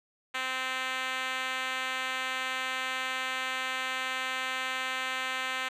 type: tone with band-pass filter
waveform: 5% pulse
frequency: 259.4 Hz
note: C4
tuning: 15 cents flat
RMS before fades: -33 dBFS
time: 0.34-5.69 s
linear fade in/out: 10 ms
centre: 2100 Hz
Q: 0.65
effects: none